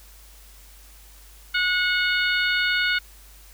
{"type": "harmonic tone", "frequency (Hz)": 729, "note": "F#5", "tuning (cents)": -26, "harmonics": [2, 3, 4, 5, 6], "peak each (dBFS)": [-22, -26, -28, -30, -32], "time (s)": [1.54, 2.99], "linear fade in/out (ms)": 10, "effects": ["added 50 Hz sine -47 dBFS peak until 3.53 s", "white hiss -51 dBFS RMS until 3.53 s"]}